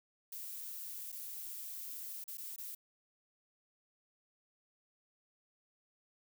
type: noise with dropouts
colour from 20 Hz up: violet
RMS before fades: -45 dBFS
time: 0.32-2.75 s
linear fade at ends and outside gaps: 5 ms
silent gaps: 1.119-1.125 / 2.241-2.278 / 2.373-2.38 / 2.562-2.58 s
effects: none